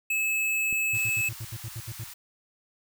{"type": "tone", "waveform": "square", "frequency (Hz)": 2596, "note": "E7", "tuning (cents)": -27, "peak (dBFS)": -25, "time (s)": [0.1, 1.29], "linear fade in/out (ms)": 5}
{"type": "click", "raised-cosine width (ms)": 3, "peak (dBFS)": -29, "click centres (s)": 0.727}
{"type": "tone bursts", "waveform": "triangle", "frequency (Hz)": 112.8, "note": "A2", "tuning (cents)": 44, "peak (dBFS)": -31, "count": 10, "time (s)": [0.93, 2.04], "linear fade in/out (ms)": 5, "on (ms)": 48, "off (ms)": 70}
{"type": "band-stop noise", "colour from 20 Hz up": "white", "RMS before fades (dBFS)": -43, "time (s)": [0.94, 2.14], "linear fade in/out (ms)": 10, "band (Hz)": [120, 780], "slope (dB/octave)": 48}
{"effects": []}